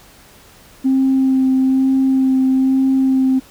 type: tone with vibrato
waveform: sine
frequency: 264 Hz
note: C4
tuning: 16 cents sharp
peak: -10 dBFS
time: 0.84-3.4 s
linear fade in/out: 20 ms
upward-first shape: sine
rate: 1.1 Hz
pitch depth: 13 cents each way
effects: tanh soft clip ceiling -7 dBFS + pink hiss -45 dBFS RMS until 3.5 s